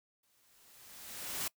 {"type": "noise with exponential growth", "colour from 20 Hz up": "white", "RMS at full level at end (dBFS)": -35, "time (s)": [0.23, 1.48], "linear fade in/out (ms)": 5, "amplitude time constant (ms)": 270, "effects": ["noise-tail reverb RT60 0.1 s tail -23 dB re dry"]}